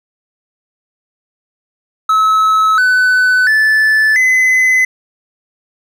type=tone with pitch steps; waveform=triangle; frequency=1293 / 1502.5 / 1746 / 2029 Hz; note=E6 / F#6 / A6 / B6; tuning=-34 / +26 / -14 / +46 cents; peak=-6 dBFS; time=2.09-4.85 s; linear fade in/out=5 ms; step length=690 ms; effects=none